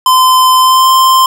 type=tone with pitch glide; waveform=square; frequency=1028 to 1044.2 Hz; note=C6 to C6; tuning=-31 to -4 cents; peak=-5 dBFS; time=0.06-1.26 s; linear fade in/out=2 ms; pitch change=+27 cents; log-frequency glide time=0.58-0.89 s; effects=none